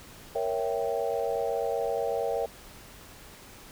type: chord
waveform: sine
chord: A# diminished seventh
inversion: none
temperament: equal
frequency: 466.2 / 554.4 / 659.3 / 784 Hz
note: A#4 / C#5 / E5 / G5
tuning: 0 / 0 / 0 / 0 cents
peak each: -30 / -32 / -33 / -34 dBFS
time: 0.35-2.46 s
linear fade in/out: 5 ms
effects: pink hiss -49 dBFS RMS until 3.71 s